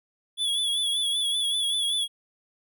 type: tone with vibrato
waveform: square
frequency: 3400 Hz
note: G#7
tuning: 40 cents sharp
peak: -24 dBFS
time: 0.37-2.08 s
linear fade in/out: 50 ms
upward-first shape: sine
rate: 5.2 Hz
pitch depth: 51 cents each way
effects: none